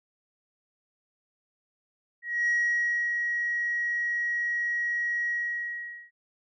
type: tone with ADSR envelope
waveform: sine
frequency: 1902 Hz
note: A#6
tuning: 34 cents sharp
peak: -20 dBFS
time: 2.22-6.11 s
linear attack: 260 ms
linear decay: 630 ms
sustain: -5 dB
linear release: 820 ms
effects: tanh soft clip ceiling -20 dBFS